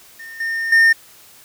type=tone with level steps; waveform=triangle; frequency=1820 Hz; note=A#6; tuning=42 cents flat; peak=-31 / -18 / -7 dBFS; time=0.19-0.93 s; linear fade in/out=10 ms; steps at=0.4 / 0.72 s; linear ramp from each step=5 ms; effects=white hiss -46 dBFS RMS until 1.44 s